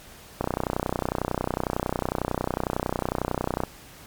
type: click train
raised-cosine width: 1 ms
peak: -10 dBFS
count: 101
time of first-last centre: 0.41-3.636 s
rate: 31 Hz
effects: pink hiss -47 dBFS RMS until 4.06 s + MP3 96 kbps